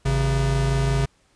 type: tone pair together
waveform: square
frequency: 53.67 / 135.7 Hz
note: A1 / C#3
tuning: -42 / -36 cents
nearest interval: octave + major third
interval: 1606 cents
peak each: -24 / -21 dBFS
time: 0.05-1.06 s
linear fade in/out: 10 ms
effects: pink hiss -62 dBFS RMS until 1.35 s + resampled to 22050 Hz